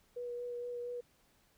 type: tone with vibrato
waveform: sine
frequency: 484.5 Hz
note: B4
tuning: 33 cents flat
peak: -38 dBFS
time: 0.16-1.01 s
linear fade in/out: 10 ms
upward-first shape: sine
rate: 4.3 Hz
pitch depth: 13 cents each way
effects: pink hiss -70 dBFS RMS until 1.57 s